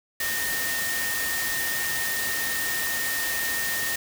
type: tone in noise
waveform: sine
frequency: 1837 Hz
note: A#6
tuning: 26 cents flat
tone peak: -28 dBFS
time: 0.2-3.96 s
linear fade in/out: 5 ms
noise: white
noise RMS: -29 dBFS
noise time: 0.2-3.96 s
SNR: -2 dB
effects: none